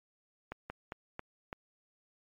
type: slowing click train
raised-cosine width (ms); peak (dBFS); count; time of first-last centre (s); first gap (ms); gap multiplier
0.5; -24; 5; 0.52-1.529; 180; 1.23
effects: MP3 64 kbps